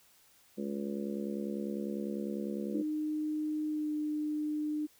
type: harmonic tone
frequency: 70 Hz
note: C#2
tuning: 18 cents sharp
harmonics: 3 / 4 / 5 / 6 / 7 / 8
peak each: -36 / -43 / -40 / -48 / -43 / -49 dBFS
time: 0.57-2.83 s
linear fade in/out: 20 ms
type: tone with pitch glide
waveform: sine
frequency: 305.7 to 302 Hz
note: D#4 to D4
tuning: -30 to +48 cents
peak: -31 dBFS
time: 2.73-4.87 s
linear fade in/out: 20 ms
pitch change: -22 cents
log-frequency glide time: 3.69-3.9 s
effects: white hiss -64 dBFS RMS until 4.99 s